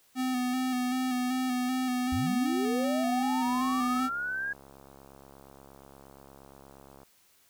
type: tone with vibrato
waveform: square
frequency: 253.1 Hz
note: B3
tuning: 43 cents sharp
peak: -28 dBFS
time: 0.15-4.1 s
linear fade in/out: 50 ms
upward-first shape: square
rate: 2.6 Hz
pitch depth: 24 cents each way
type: linear sweep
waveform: sine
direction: up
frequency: 66.8 to 1652 Hz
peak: -30 dBFS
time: 2.12-4.53 s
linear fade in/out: 5 ms
type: click train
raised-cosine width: 1 ms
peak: -37 dBFS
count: 245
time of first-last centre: 3.47-7.032 s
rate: 68.5 Hz
effects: white hiss -64 dBFS RMS until 7.49 s